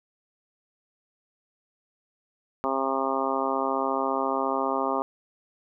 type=harmonic tone; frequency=134.5 Hz; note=C3; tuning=48 cents sharp; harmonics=2 / 3 / 4 / 5 / 6 / 7 / 8 / 9; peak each=-32 / -32 / -32 / -32 / -32 / -32 / -32 / -32 dBFS; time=2.64-5.02 s; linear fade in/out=0 ms; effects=none